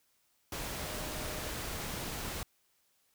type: tone in noise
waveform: sine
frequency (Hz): 613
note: D#5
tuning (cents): -26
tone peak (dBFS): -48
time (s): 0.78-1.48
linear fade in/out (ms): 2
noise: pink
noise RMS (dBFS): -39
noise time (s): 0.52-2.43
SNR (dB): -12
effects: white hiss -73 dBFS RMS until 3.14 s